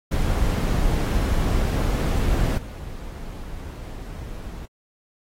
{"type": "noise with level steps", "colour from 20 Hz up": "brown", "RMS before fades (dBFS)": [-21, -34], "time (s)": [0.11, 4.66], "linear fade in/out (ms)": 10, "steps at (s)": 2.57, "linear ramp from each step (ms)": 10, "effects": ["AAC 48 kbps"]}